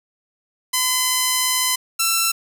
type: tone pair in turn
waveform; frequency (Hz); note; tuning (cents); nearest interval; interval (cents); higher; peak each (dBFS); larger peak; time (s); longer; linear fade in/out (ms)
5% pulse; 1018 / 1342.4; C6 / E6; -48 / +31; perfect fourth; 479; second; -5; neither; 0.73-1.76 / 1.99-2.32; first; 10
effects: none